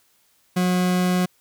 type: tone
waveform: 40% pulse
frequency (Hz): 181.2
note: F#3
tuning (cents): -36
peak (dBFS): -17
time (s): 0.56-1.26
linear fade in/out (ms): 10
effects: white hiss -62 dBFS RMS until 1.4 s